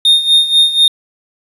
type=tone with tremolo; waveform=triangle; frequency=3672 Hz; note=A#7; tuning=27 cents flat; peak=-3 dBFS; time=0.05-0.88 s; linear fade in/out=2 ms; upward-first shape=sine; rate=4.1 Hz; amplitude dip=75%; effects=resampled to 32000 Hz + 7-bit